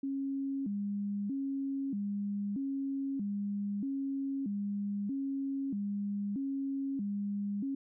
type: tone with vibrato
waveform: sine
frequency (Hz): 235.3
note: A#3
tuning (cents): +16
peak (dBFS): -32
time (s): 0.03-7.75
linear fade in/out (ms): 5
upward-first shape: square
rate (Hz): 0.79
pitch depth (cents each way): 260
effects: none